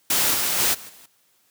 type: noise with level steps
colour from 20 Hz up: white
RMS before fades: -20 / -23 / -20 / -40 / -48 dBFS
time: 0.1-1.06 s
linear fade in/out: 5 ms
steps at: 0.33 / 0.58 / 0.73 / 0.88 s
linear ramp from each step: 20 ms
effects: white hiss -63 dBFS RMS until 1.5 s + high-pass 100 Hz 12 dB/octave